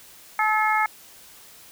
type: harmonic tone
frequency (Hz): 430.7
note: A4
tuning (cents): -37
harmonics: 2 / 3 / 4 / 5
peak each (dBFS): -22 / -24 / -27 / -25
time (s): 0.39-0.86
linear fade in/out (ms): 2
effects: white hiss -48 dBFS RMS until 1.71 s